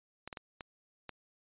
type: clicks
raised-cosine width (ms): 0.3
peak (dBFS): -26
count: 5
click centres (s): 0.276 / 0.328 / 0.372 / 0.608 / 1.093
effects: resampled to 8000 Hz